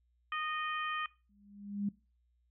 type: harmonic tone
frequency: 618 Hz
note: D#5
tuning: 12 cents flat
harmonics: 2 / 3 / 4 / 5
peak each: -36 / -40 / -42 / -44 dBFS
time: 0.32-1.06 s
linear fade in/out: 2 ms
type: tone with exponential growth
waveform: sine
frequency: 202.6 Hz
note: G#3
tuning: 43 cents flat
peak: -29 dBFS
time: 1.29-1.89 s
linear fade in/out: 5 ms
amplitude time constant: 130 ms
effects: noise-tail reverb RT60 0.3 s tail -21 dB re dry + added 60 Hz sine -70 dBFS peak until 2.5 s